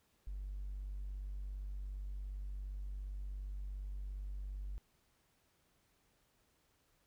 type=tone; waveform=triangle; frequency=48.65 Hz; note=G1; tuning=12 cents flat; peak=-37 dBFS; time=0.27-4.78 s; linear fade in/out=0 ms; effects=tanh soft clip ceiling -37 dBFS + pink hiss -75 dBFS RMS until 7.06 s